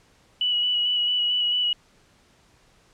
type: tone with vibrato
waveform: sine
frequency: 2939 Hz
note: F#7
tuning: 12 cents flat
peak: -20 dBFS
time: 0.41-1.73 s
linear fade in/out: 2 ms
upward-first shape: square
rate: 4.5 Hz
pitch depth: 16 cents each way
effects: pink hiss -59 dBFS RMS until 2.93 s + low-pass 8000 Hz 12 dB/octave